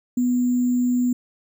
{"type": "tone with sample-and-hold", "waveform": "sine", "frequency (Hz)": 246.9, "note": "B3", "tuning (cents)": 0, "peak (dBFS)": -17, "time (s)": [0.17, 1.13], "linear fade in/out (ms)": 5, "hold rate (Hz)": 7350, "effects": []}